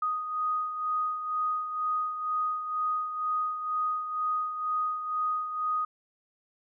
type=beating tone pair; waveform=sine; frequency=1244.5 / 1246.6 Hz; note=D#6 / D#6; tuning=0 / +3 cents; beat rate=2.1 Hz; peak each=-28 / -36 dBFS; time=0.02-5.85 s; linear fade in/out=5 ms; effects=none